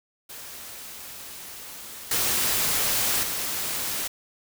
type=noise with level steps; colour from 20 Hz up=white; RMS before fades=-40 / -24 / -29 dBFS; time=0.29-4.08 s; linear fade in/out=10 ms; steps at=2.11 / 3.23 s; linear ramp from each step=2 ms; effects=none